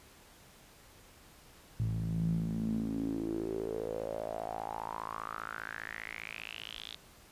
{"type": "tone with band-pass filter sweep", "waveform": "sawtooth", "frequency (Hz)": 55, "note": "A1", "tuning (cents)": 0, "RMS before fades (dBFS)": -37, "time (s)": [1.79, 6.96], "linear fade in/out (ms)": 10, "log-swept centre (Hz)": [120, 3700], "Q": 6.9, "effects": ["pink hiss -58 dBFS RMS until 7.31 s", "resampled to 32000 Hz"]}